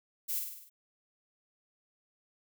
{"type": "noise with echo", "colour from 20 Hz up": "violet", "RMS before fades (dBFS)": -34, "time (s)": [0.28, 0.4], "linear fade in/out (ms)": 20, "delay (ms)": 50, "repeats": 6, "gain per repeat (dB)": -4, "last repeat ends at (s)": 0.7, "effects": []}